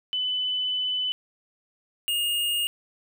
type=tone pair in turn; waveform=sine / square; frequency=3005 / 2844 Hz; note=F#7 / F7; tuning=+26 / +31 cents; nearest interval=minor second; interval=95 cents; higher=first; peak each=-24 dBFS; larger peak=neither; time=0.13-1.12 / 2.08-2.67 s; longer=first; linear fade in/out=0 ms; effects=none